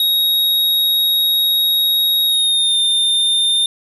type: tone with pitch glide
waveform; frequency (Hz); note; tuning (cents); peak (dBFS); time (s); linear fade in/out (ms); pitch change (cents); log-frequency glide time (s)
square; 3777 to 3617; A#7 to A7; +22 to +47; -13; 0-3.66; 2; -75; 2.25-2.78
effects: none